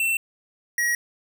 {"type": "tone pair in turn", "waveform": "square", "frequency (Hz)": [2690, 1902.1], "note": ["E7", "A#6"], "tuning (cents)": [34, 34], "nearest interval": "tritone", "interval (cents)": 600, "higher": "first", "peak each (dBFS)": -21, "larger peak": "neither", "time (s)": [[0, 0.17], [0.78, 0.95]], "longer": "neither", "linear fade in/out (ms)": 2, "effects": []}